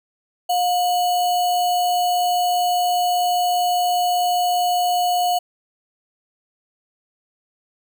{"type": "tone with sample-and-hold", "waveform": "sine", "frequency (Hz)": 714, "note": "F5", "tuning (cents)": 38, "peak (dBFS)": -16, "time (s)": [0.49, 5.39], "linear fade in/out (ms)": 10, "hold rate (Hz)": 3675, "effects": []}